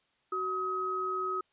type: tone pair together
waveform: sine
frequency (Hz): 374 / 1269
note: F#4 / D#6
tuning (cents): +19 / +34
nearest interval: octave + major sixth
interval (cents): 2115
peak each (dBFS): -36 / -31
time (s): 0.32-1.41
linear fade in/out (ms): 5
effects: white hiss -72 dBFS RMS until 1.52 s + resampled to 8000 Hz